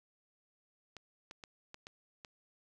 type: clicks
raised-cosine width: 0.2 ms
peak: -30 dBFS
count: 6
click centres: 0.967 / 1.311 / 1.438 / 1.744 / 1.869 / 2.248 s
effects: none